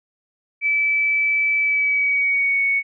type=tone with pitch glide; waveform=sine; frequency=2308 to 2222 Hz; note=D7 to C#7; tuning=-31 to +4 cents; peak=-16 dBFS; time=0.61-2.83 s; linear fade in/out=50 ms; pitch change=-65 cents; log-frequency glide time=1.59-2.62 s; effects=none